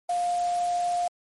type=tone in noise; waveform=sine; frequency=705 Hz; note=F5; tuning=16 cents sharp; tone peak=-23 dBFS; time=0.09-1.08 s; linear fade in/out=5 ms; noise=white; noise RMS=-41 dBFS; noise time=0.09-1.08 s; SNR=+15 dB; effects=MP3 48 kbps